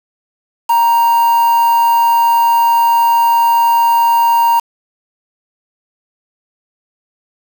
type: tone with quantisation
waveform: triangle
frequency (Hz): 932.3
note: A#5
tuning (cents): 0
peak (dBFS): -6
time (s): 0.69-4.6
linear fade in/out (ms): 10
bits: 4
effects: none